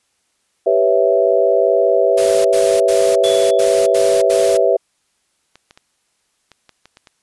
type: chord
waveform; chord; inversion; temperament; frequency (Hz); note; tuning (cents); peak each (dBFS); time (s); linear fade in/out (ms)
sine; C# half-diminished seventh; second; equal; 392 / 493.9 / 554.4 / 659.3; G4 / B4 / C#5 / E5; 0 / 0 / 0 / 0; -17 / -16 / -17 / -15; 0.66-4.77; 10
type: noise bursts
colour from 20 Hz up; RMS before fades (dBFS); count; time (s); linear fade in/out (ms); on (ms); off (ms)
white; -25; 7; 2.17-4.574; 10; 280; 74
type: tone with exponential decay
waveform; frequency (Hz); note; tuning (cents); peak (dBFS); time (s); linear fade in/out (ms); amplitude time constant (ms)
sine; 3425; A7; -47; -20; 3.24-4.03; 0; 170
type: clicks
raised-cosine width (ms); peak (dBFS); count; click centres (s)
0.2; -24; 9; 4.502 / 5.556 / 5.709 / 5.775 / 6.517 / 6.693 / 6.856 / 6.971 / 7.072
effects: white hiss -65 dBFS RMS until 7.22 s + resampled to 24000 Hz